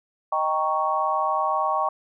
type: chord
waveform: sine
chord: Eb dominant seventh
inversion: none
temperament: equal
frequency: 622.3 / 784 / 932.3 / 1108.7 Hz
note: Eb5 / G5 / Bb5 / Db6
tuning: 0 / 0 / 0 / 0 cents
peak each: -28 / -26 / -28 / -24 dBFS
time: 0.32-1.89 s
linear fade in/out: 5 ms
effects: none